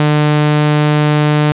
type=tone; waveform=sawtooth; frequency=149.8 Hz; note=D3; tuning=35 cents sharp; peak=-5 dBFS; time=0-1.52 s; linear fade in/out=2 ms; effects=resampled to 8000 Hz + 7-bit